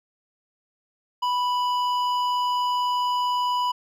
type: tone with hard clipping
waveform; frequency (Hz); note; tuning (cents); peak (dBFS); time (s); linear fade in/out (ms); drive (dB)
triangle; 987.8; B5; 0; -23; 1.22-3.72; 10; 13
effects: none